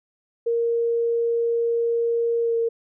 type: tone with pitch glide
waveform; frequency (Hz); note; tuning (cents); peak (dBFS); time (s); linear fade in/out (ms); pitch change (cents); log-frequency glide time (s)
sine; 466.2 to 460.6; A#4 to A#4; 0 to -21; -19; 0.46-2.69; 10; -21; 2.41-2.56
effects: none